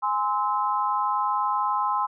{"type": "chord", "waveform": "sine", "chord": "Ab augmented", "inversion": "none", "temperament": "just", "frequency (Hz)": [830.6, 1038.3, 1297.8], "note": ["Ab5", "C6", "E6"], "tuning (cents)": [0, -14, -27], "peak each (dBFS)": [-27, -24, -29], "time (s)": [0.02, 2.07], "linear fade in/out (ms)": 20, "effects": []}